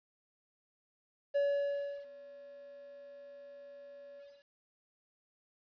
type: tone with ADSR envelope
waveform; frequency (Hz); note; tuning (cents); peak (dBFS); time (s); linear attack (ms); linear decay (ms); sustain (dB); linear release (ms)
triangle; 567; C#5; +39; -25; 1.34-4.45; 20; 690; -22; 260
effects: resampled to 11025 Hz + 11-bit